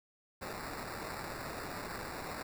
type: noise with sample-and-hold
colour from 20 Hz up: white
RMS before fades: -42 dBFS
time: 0.41-2.43 s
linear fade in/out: 10 ms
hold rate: 3150 Hz
effects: none